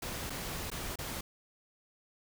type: noise with dropouts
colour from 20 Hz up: pink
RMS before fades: -39 dBFS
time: 0.02-1.21 s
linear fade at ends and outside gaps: 5 ms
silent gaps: 0.298-0.302 / 0.703-0.715 / 0.958-0.987 s
effects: none